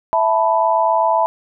sine chord, E suspended fourth, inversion none, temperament equal, 659.3 / 880 / 987.8 Hz, E5 / A5 / B5, 0 / 0 / 0 cents, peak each -17 dBFS, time 0.13-1.26 s, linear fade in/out 0 ms, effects none

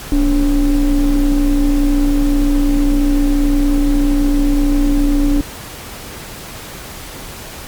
triangle ring-modulated tone, 128.1 Hz, C3, 36 cents flat, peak -5 dBFS, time 0.12-5.41 s, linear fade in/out 2 ms, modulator 159 Hz, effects pink hiss -31 dBFS RMS until 7.67 s + Opus 48 kbps

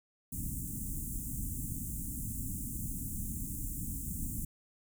pink band-stop noise, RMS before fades -38 dBFS, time 0.32-4.45 s, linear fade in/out 5 ms, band 280 to 7300 Hz, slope 48 dB/octave, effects none

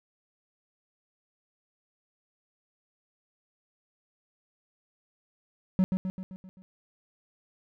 triangle tone with echo, 187 Hz, F#3, 19 cents sharp, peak -17 dBFS, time 5.79-5.84 s, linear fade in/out 0 ms, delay 130 ms, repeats 6, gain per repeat -5 dB, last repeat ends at 6.62 s, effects none

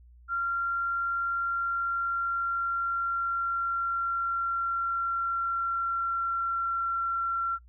sine tone with pitch glide, 1380 to 1362.6 Hz, F6 to F6, -21 to -43 cents, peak -26 dBFS, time 0.28-7.59 s, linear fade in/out 50 ms, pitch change -22 cents, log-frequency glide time 1.32-6.99 s, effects noise-tail reverb RT60 0.1 s tail -26 dB re dry + added 60 Hz sine -51 dBFS peak until 7.68 s

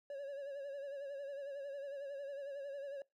triangle tone with vibrato, 559 Hz, C#5, 14 cents sharp, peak -40 dBFS, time 0.1-3.02 s, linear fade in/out 2 ms, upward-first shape sine, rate 11 Hz, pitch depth 56 cents each way, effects noise-tail reverb RT60 0.2 s tail -24 dB re dry

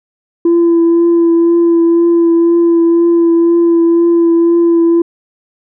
sine tone with vibrato, 337.8 Hz, E4, 42 cents sharp, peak -4 dBFS, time 0.45-5.02 s, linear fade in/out 5 ms, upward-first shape triangle, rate 2 Hz, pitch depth 19 cents each way, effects tanh soft clip ceiling -4 dBFS

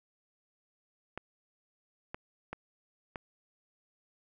clicks, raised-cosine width 0.5 ms, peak -23 dBFS, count 4, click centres 1.176 / 2.145 / 2.53 / 3.158 s, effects none

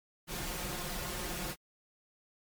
pink noise with comb filter, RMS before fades -38 dBFS, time 0.27-1.56 s, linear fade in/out 50 ms, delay 5.6 ms, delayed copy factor +0.7, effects MP3 96 kbps

